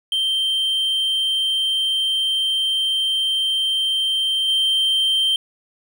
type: tone with level steps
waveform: triangle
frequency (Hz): 3137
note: G7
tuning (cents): +1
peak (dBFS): -16 / -14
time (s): 0.12-5.36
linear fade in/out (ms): 2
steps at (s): 4.48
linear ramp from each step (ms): 5
effects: none